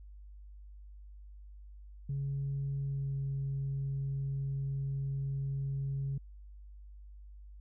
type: tone with pitch glide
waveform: sine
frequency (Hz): 138.59 to 137.24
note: C#3 to C#3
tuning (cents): 0 to -17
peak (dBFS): -31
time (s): 2.09-6.18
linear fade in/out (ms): 5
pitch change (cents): -17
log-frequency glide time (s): 2.82-3.17
effects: tanh soft clip ceiling -29 dBFS + added 50 Hz sine -48 dBFS peak until 7.6 s